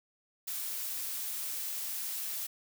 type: noise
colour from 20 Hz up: blue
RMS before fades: -37 dBFS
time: 0.47-2.47 s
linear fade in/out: 10 ms
effects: none